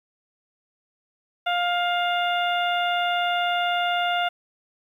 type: harmonic tone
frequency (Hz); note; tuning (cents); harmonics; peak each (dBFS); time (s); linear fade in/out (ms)
704; F5; +14; 1 / 2 / 3 / 4 / 5; -23 / -27 / -33 / -30 / -33; 1.46-4.29; 10
effects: 9-bit